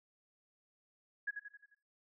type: tone with echo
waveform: sine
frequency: 1668 Hz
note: G#6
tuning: 7 cents sharp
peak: -33 dBFS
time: 1.27-1.31 s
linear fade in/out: 10 ms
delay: 88 ms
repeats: 5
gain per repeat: -6 dB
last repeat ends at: 1.75 s
effects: noise-tail reverb RT60 0.4 s tail -17 dB re dry